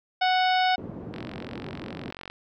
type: harmonic tone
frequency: 740 Hz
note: F#5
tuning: in tune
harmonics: 1 / 2 / 3 / 4 / 5 / 6 / 7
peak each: -21 / -29 / -31 / -33 / -33 / -39 / -37 dBFS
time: 0.21-0.76 s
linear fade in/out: 10 ms
type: band-pass noise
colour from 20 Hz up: pink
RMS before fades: -38 dBFS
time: 0.78-2.11 s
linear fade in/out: 0 ms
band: 140 to 420 Hz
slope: 12 dB/octave
type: click train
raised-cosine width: 0.3 ms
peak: -22 dBFS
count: 54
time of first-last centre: 1.14-2.3 s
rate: 45.7 Hz
effects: none